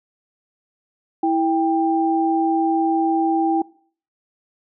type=tone pair together; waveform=sine; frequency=327.5 / 791.2 Hz; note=E4 / G5; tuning=-11 / +16 cents; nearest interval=octave + minor third; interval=1527 cents; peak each=-18 / -19 dBFS; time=1.23-3.62 s; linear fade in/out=5 ms; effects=noise-tail reverb RT60 0.5 s tail -22 dB re dry